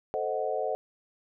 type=chord; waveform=sine; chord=A diminished seventh; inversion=none; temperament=equal; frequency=440 / 523.3 / 622.3 / 740 Hz; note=A4 / C5 / Eb5 / Gb5; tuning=0 / 0 / 0 / 0 cents; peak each=-33 dBFS; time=0.14-0.75 s; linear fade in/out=0 ms; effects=none